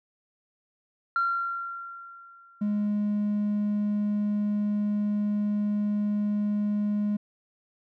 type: tone with exponential decay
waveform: sine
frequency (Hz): 1375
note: F6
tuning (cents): -27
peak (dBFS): -20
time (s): 1.16-2.87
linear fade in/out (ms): 1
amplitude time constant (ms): 370
type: tone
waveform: triangle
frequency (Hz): 207.6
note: G#3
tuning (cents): 0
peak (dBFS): -21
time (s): 2.61-7.17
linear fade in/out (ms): 10
effects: tanh soft clip ceiling -18 dBFS